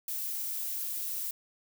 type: noise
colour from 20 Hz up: violet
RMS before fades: -35 dBFS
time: 0.08-1.31 s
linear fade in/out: 2 ms
effects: none